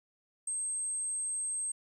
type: tone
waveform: sine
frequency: 8372 Hz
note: C9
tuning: in tune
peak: -32 dBFS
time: 0.47-1.72 s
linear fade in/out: 5 ms
effects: 11-bit